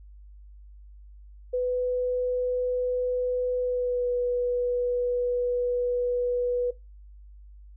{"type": "tone with pitch glide", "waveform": "sine", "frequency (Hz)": [498.8, 490.5], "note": ["B4", "B4"], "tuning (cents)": [17, -12], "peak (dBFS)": -23, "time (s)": [1.53, 6.71], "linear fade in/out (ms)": 10, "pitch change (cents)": -29, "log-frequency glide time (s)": [3.61, 4.09], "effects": ["noise-tail reverb RT60 0.2 s tail -18 dB re dry", "added 50 Hz sine -45 dBFS peak until 7.76 s"]}